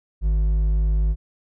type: tone with hard clipping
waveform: triangle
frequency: 51.91 Hz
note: G#1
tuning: in tune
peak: -18 dBFS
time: 0.21-1.16 s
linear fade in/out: 50 ms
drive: 8 dB
effects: none